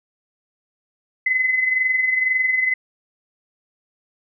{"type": "tone with amplitude modulation", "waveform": "sine", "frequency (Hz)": 2032, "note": "B6", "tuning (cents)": 49, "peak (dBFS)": -14, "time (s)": [1.26, 2.74], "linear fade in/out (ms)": 5, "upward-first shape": "sine", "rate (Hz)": 22, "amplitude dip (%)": 55, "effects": []}